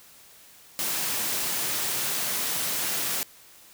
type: high-pass noise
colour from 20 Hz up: white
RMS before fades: -28 dBFS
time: 0.79-3.23 s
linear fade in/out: 0 ms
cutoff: 100 Hz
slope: 96 dB/octave
effects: white hiss -52 dBFS RMS until 3.73 s